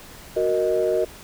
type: chord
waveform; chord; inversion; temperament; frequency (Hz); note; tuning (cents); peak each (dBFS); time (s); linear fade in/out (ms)
sine; D# minor; first; equal; 370 / 466.2 / 622.3; F#4 / A#4 / D#5; 0 / 0 / 0; -22; 0.36-1.05; 10
effects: tanh soft clip ceiling -11 dBFS + pink hiss -43 dBFS RMS until 1.23 s